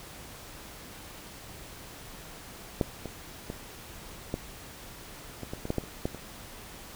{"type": "clicks", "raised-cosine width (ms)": 2, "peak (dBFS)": [-11, -22, -21, -16, -24, -21, -22, -14, -14, -28, -15, -26], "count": 12, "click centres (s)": [2.812, 3.057, 3.501, 4.341, 5.433, 5.535, 5.654, 5.704, 5.783, 5.838, 6.055, 6.147], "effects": ["pink hiss -46 dBFS RMS until 6.95 s"]}